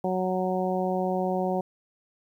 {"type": "harmonic tone", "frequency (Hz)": 185, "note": "F#3", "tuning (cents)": 0, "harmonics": [1, 2, 3, 4, 5], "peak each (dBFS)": [-29, -30, -30, -30, -37], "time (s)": [0.04, 1.61], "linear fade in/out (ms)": 5, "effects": ["10-bit"]}